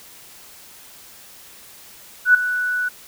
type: tone with ADSR envelope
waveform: sine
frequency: 1481 Hz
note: F#6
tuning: 1 cent sharp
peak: -6 dBFS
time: 2.25-2.89 s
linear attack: 95 ms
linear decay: 6 ms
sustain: -13 dB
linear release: 11 ms
effects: white hiss -44 dBFS RMS until 3.07 s